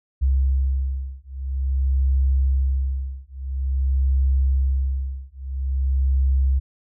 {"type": "beating tone pair", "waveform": "sine", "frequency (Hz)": [66.4, 66.89], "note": ["C2", "C2"], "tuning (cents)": [26, 39], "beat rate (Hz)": 0.49, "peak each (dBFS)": -21, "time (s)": [0.21, 6.6], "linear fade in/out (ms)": 20, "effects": []}